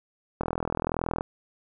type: click train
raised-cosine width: 1 ms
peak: -13 dBFS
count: 34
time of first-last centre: 0.41-1.209 s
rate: 41.3 Hz
effects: none